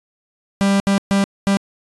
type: tone bursts at uneven times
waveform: 45% pulse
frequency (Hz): 197.7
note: G3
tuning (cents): +15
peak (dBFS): -13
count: 4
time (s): 0.61-0.8 / 0.87-0.98 / 1.11-1.24 / 1.47-1.57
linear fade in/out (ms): 0
effects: resampled to 24000 Hz